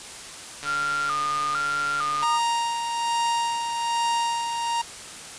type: click train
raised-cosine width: 0.2 ms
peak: -17 dBFS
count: 234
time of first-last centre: 0.63-2.237 s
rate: 145 Hz
type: tone with vibrato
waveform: sine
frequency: 1300 Hz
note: E6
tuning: 24 cents flat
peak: -23 dBFS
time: 0.64-2.4 s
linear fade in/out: 50 ms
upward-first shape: square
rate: 1.1 Hz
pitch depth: 110 cents each way
type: tone with tremolo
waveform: 45% pulse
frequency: 934 Hz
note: A#5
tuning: 3 cents sharp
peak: -21 dBFS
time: 2.22-4.82 s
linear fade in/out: 10 ms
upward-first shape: sine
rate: 1.2 Hz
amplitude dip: 45%
effects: white hiss -39 dBFS RMS until 5.38 s + resampled to 22050 Hz